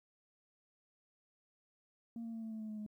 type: tone with pitch steps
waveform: sine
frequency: 231.2 / 228.3 / 225.4 / 222.6 / 219.7 / 217 / 214.2 / 211.5 Hz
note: A#3 / A#3 / A3 / A3 / A3 / A3 / A3 / G#3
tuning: -14 / -36 / +42 / +20 / -2 / -24 / -46 / +32 cents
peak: -39 dBFS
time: 2.16-2.864 s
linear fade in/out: 2 ms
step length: 88 ms
effects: tanh soft clip ceiling -39 dBFS + 13-bit